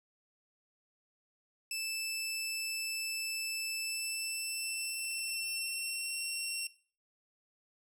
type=tone with pitch glide; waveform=15% pulse; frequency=2637 to 2727 Hz; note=E7 to F7; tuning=0 to -42 cents; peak=-28 dBFS; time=1.71-6.67 s; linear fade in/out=2 ms; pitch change=+58 cents; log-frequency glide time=3.81-6.21 s; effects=noise-tail reverb RT60 0.4 s tail -17 dB re dry